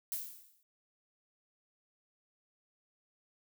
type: noise with exponential decay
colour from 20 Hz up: violet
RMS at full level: -35 dBFS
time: 0.12-0.63 s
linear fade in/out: 1 ms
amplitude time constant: 110 ms
effects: none